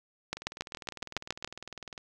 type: two click trains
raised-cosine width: 0.2 ms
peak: -24 / -15 dBFS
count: 33 / 9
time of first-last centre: 0.37-1.978 / 0.33-1.446 s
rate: 19.9 / 7.17 Hz
effects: none